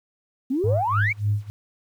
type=exponential sweep; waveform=sine; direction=up; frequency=244.9 to 2360 Hz; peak=-20 dBFS; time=0.5-1.13 s; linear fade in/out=10 ms
type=tone with tremolo; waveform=sine; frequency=103.83 Hz; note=G#2; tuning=in tune; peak=-17 dBFS; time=0.64-1.5 s; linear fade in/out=0 ms; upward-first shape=sine; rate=3.4 Hz; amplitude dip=95%
effects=tanh soft clip ceiling -12 dBFS + 9-bit